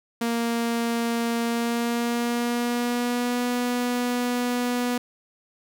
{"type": "tone with pitch glide", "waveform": "sawtooth", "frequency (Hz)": [233.1, 244.8], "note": ["A#3", "B3"], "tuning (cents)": [0, -15], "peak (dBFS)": -19, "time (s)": [0.21, 4.98], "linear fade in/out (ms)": 5, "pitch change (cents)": 85, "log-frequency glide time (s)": [1.43, 3.44], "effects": []}